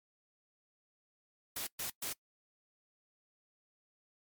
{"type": "noise bursts", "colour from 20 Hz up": "white", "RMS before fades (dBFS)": -39, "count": 3, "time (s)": [1.56, 2.13], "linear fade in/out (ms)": 5, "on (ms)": 110, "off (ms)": 120, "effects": ["noise-tail reverb RT60 0.1 s tail -22 dB re dry", "MP3 96 kbps"]}